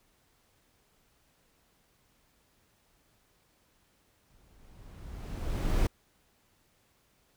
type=noise with exponential growth; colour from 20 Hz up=brown; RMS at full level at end=-24 dBFS; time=4.3-5.87 s; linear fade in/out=5 ms; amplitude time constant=340 ms; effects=pink hiss -69 dBFS RMS until 7.36 s